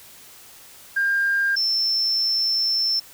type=tone pair in turn; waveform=sine; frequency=1602 / 5345 Hz; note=G6 / E8; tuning=+37 / +23 cents; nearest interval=octave + major sixth; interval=2086 cents; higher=second; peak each=-17 / -18 dBFS; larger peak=first; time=0.96-1.56 / 1.56-3 s; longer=second; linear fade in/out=10 ms; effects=tanh soft clip ceiling -13 dBFS + white hiss -46 dBFS RMS until 3.13 s